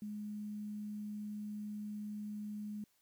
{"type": "tone with quantisation", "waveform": "sine", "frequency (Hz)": 209.4, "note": "G#3", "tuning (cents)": 15, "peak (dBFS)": -40, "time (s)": [0.02, 2.84], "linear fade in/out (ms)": 2, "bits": 11, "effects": ["white hiss -75 dBFS RMS until 3.01 s"]}